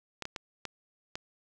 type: clicks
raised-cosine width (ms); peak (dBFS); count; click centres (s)
0.2; -19; 5; 0.223 / 0.254 / 0.362 / 0.653 / 1.155
effects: none